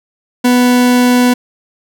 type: tone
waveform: 40% pulse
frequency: 247.2 Hz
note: B3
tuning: 2 cents sharp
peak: -6 dBFS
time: 0.44-1.34 s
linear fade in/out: 10 ms
effects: none